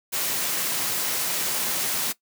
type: high-pass noise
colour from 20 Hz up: white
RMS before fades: -26 dBFS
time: 0.12-2.13 s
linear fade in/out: 20 ms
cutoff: 110 Hz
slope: 48 dB/octave
effects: noise-tail reverb RT60 0.1 s tail -18 dB re dry